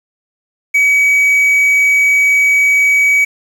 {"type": "tone with quantisation", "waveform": "triangle", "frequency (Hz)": 2271, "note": "C#7", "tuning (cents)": 41, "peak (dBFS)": -6, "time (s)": [0.74, 3.25], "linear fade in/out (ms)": 10, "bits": 6, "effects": []}